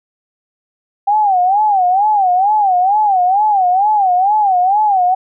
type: tone with vibrato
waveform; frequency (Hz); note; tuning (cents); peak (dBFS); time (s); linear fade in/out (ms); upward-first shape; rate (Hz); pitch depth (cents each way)
sine; 784; G5; 0; -9; 1.07-5.15; 10; sine; 2.2; 160
effects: none